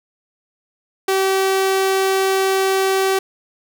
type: tone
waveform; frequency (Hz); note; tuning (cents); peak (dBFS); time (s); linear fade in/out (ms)
sawtooth; 384.2; G4; -35; -11; 1.08-3.19; 5
effects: none